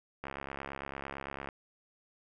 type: click train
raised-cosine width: 0.5 ms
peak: -24 dBFS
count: 87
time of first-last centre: 0.24-1.488 s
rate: 68.9 Hz
effects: none